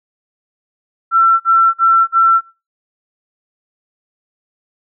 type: tone bursts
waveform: sine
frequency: 1346 Hz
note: E6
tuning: 36 cents sharp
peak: -7 dBFS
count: 4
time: 1.11-2.411 s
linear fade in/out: 50 ms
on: 290 ms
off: 47 ms
effects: noise-tail reverb RT60 0.3 s tail -21 dB re dry